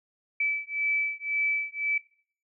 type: beating tone pair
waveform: sine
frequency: 2307 / 2308.9 Hz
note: D7 / D7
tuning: -31 / -30 cents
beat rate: 1.9 Hz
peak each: -29 / -29 dBFS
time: 0.4-1.98 s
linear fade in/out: 5 ms
effects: noise-tail reverb RT60 0.5 s tail -19 dB re dry